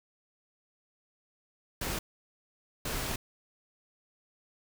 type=noise bursts at uneven times; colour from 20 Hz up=pink; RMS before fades=-34 dBFS; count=2; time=1.81-1.99 / 2.85-3.16 s; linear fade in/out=5 ms; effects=none